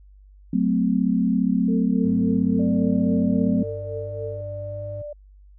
sine chord, F# diminished, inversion none, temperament equal with one note detuned, 185 / 220 / 257.1 Hz, F#3 / A3 / C4, 0 / 0 / -30 cents, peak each -22 dBFS, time 0.53-3.63 s, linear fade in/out 5 ms
sine tone with tremolo, 449.9 Hz, A4, 39 cents sharp, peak -28 dBFS, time 1.68-4.41 s, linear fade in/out 5 ms, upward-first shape triangle, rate 3.6 Hz, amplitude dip 90%
triangle tone with vibrato, 99.6 Hz, G2, 28 cents sharp, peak -30 dBFS, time 2.04-5.02 s, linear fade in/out 5 ms, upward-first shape sine, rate 1.5 Hz, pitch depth 23 cents each way
sine tone, 590 Hz, D5, 8 cents sharp, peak -31 dBFS, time 2.59-5.13 s, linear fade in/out 5 ms
effects added 49 Hz sine -46 dBFS peak until 5.58 s

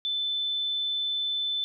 sine tone, 3520 Hz, A7, in tune, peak -26 dBFS, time 0.05-1.64 s, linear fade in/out 0 ms, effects none

